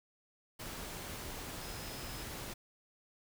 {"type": "tone in noise", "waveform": "sine", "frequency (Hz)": 5100, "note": "D#8", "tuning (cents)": 42, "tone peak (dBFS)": -53, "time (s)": [1.61, 2.24], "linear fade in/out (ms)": 10, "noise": "pink", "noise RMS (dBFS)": -44, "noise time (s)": [0.59, 2.54], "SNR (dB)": -12, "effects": []}